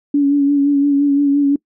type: tone with vibrato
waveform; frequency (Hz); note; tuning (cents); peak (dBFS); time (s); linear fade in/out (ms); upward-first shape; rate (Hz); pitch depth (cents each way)
sine; 283.5; C#4; +39; -10; 0.14-1.56; 5; sine; 5.8; 30
effects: noise-tail reverb RT60 0.1 s tail -24 dB re dry